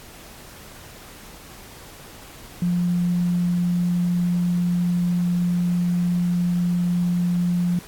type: tone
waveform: sine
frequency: 175.9 Hz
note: F3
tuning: 13 cents sharp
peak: -18 dBFS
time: 2.62-7.79 s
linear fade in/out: 2 ms
effects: pink hiss -43 dBFS RMS until 7.87 s + AAC 64 kbps